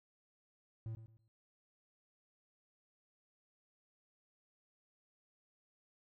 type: tone with echo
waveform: triangle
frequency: 111.8 Hz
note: A2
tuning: 28 cents sharp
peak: -38 dBFS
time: 0.86-0.95 s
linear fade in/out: 0 ms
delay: 110 ms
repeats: 3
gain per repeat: -11 dB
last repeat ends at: 1.28 s
effects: none